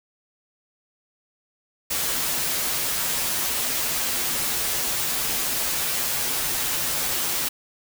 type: noise with comb filter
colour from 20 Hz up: white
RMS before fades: -25 dBFS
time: 1.9-7.49 s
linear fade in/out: 10 ms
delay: 10 ms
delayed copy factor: -0.6
effects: none